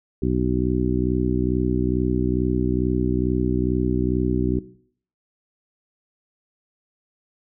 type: harmonic tone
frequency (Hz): 62.3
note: B1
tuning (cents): +16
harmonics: 1 / 2 / 3 / 4 / 5 / 6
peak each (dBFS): -26 / -26 / -26 / -26 / -26 / -26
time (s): 0.22-4.59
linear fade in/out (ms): 5
effects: noise-tail reverb RT60 0.6 s tail -18 dB re dry